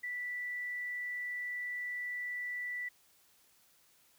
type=tone with quantisation; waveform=sine; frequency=1968 Hz; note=B6; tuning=7 cents flat; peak=-36 dBFS; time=0.03-2.89 s; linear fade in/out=10 ms; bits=11; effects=white hiss -67 dBFS RMS until 4.18 s